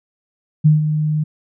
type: tone with ADSR envelope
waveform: sine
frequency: 153 Hz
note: D#3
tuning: 29 cents flat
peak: -6 dBFS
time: 0.64-1.24 s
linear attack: 19 ms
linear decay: 150 ms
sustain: -9 dB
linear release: 11 ms
effects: none